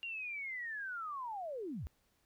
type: linear sweep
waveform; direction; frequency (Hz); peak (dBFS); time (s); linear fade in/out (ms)
sine; down; 2804 to 49; -39; 0.03-1.87; 0
effects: pink hiss -75 dBFS RMS until 2.25 s